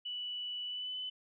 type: tone with pitch glide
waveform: sine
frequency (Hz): 2960 to 3012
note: F#7 to F#7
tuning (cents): 0 to +30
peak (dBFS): -37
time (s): 0.05-1.1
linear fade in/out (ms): 10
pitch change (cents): +30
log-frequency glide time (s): 0.65-0.97
effects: none

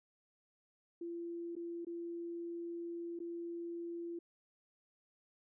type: tone with dropouts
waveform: sine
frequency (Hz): 340.8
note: F4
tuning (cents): -42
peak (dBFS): -40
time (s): 1.01-4.19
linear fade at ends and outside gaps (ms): 5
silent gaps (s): 1.554-1.564 / 1.849-1.868 / 3.191-3.201
effects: none

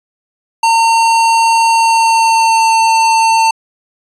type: tone with pitch glide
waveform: square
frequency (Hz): 911 to 899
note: A#5 to A5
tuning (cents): -40 to +37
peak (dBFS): -8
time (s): 0.63-3.51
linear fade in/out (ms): 5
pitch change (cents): -23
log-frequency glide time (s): 1.74-2.73
effects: resampled to 22050 Hz

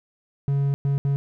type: tone bursts at uneven times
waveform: triangle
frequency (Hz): 139.7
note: C#3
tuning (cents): +14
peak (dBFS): -17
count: 3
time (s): 0.48-0.74 / 0.85-0.98 / 1.05-1.16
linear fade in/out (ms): 0
effects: none

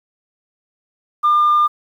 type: tone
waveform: sine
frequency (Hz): 1202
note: D6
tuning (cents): +40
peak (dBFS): -9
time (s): 1.23-1.68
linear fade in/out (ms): 20
effects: tanh soft clip ceiling -8 dBFS + 8-bit

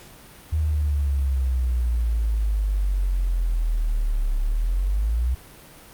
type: exponential two-way sweep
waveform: sine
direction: down then up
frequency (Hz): 79 to 34.65 to 64.2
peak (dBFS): -19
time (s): 0.52-5.35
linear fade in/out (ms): 10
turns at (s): 4.38
effects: pink hiss -46 dBFS RMS until 5.93 s + Opus 48 kbps

